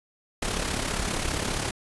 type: noise with amplitude modulation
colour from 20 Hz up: pink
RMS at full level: -26 dBFS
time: 0.42-1.71 s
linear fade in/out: 5 ms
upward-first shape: sine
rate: 35 Hz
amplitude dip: 55%
effects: resampled to 24000 Hz